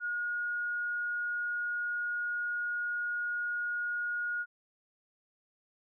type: tone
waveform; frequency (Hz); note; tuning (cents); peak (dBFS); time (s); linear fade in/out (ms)
sine; 1439; F#6; -49; -31; 0-4.46; 50
effects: none